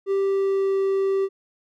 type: tone with pitch glide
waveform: triangle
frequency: 392 to 388.8 Hz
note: G4 to G4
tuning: 0 to -14 cents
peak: -17 dBFS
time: 0.06-1.29 s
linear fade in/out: 50 ms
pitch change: -14 cents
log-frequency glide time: 0.17-0.78 s
effects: none